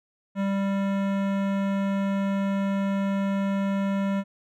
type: tone with hard clipping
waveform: sine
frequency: 196.7 Hz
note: G3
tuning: 6 cents sharp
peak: -25 dBFS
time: 0.35-4.24 s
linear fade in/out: 50 ms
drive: 18 dB
effects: none